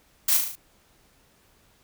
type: noise with echo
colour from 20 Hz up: blue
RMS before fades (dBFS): -21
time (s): 0.28-0.37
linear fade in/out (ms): 5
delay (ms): 37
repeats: 5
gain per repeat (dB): -4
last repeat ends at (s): 0.555
effects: pink hiss -61 dBFS RMS until 1.83 s